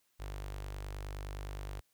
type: tone with notch filter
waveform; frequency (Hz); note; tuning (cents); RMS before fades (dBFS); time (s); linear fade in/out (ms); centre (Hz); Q
sawtooth; 49.6; G1; +21; -42; 0.19-1.81; 20; 210; 0.84
effects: white hiss -75 dBFS RMS until 1.93 s